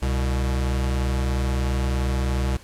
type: tone pair together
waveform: square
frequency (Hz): 65.55 / 122.6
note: C2 / B2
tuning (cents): +4 / -12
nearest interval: major seventh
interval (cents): 1084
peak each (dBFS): -22 / -30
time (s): 0.02-2.57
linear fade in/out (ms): 5
effects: pink hiss -48 dBFS RMS until 2.63 s + low-pass 11000 Hz 12 dB/octave